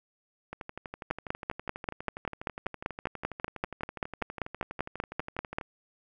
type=two click trains; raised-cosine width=0.5 ms; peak=-23 / -14 dBFS; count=63 / 24; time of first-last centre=0.53-5.612 / 1.11-5.585 s; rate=12.2 / 5.14 Hz; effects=none